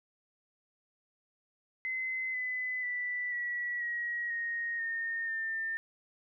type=tone with pitch steps; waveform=sine; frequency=2048 / 2010 / 1973.7 / 1937.5 / 1902 / 1867.2 / 1833 / 1799.4 Hz; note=C7 / B6 / B6 / B6 / A#6 / A#6 / A#6 / A6; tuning=-38 / +30 / -2 / -34 / +34 / +2 / -30 / +38 cents; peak=-32 dBFS; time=1.85-5.77 s; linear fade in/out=0 ms; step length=490 ms; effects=none